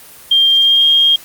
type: tone with pitch glide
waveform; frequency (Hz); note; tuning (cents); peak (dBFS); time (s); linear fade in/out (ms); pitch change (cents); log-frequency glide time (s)
sine; 3190 to 3229; G7 to G#7; +30 to -49; -7; 0.31-1.16; 5; +21; 0.53-0.85
effects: white hiss -38 dBFS RMS until 1.24 s + Opus 32 kbps